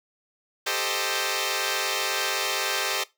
5% pulse chord, A half-diminished seventh, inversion third, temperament equal, 392 / 440 / 523.3 / 622.3 Hz, G4 / A4 / C5 / Eb5, 0 / 0 / 0 / 0 cents, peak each -19 dBFS, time 0.66-3.04 s, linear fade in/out 10 ms, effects noise-tail reverb RT60 0.2 s tail -19 dB re dry

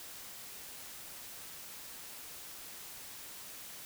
silence, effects white hiss -48 dBFS RMS until 3.85 s

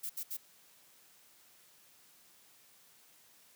violet noise bursts, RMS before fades -39 dBFS, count 3, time 0.03-0.371 s, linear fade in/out 10 ms, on 67 ms, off 70 ms, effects white hiss -63 dBFS RMS until 3.55 s + high-pass 100 Hz 12 dB/octave

